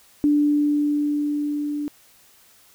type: tone with level ramp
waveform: sine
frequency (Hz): 293.7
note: D4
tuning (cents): 0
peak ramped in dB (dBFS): -14 to -24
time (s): 0.24-1.88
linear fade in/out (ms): 0
effects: white hiss -54 dBFS RMS until 2.74 s